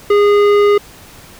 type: tone with tanh clipping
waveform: sine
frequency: 410.4 Hz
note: G#4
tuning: 21 cents flat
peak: -9 dBFS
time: 0.1-0.78 s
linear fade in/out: 5 ms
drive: 14 dB
effects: pink hiss -39 dBFS RMS until 1.39 s